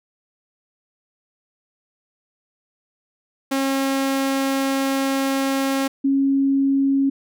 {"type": "tone pair in turn", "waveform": ["sawtooth", "sine"], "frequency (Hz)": [270.9, 273.9], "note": ["C#4", "C#4"], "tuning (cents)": [-40, -21], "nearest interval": "unison", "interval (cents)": 19, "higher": "second", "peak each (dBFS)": -15, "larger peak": "neither", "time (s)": [[3.51, 5.88], [6.04, 7.1]], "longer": "first", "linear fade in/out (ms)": 10, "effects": []}